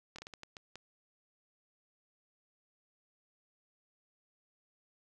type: slowing click train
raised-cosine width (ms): 0.2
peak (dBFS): -29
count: 8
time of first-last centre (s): 0.16-0.756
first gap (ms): 25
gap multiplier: 1.4
effects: none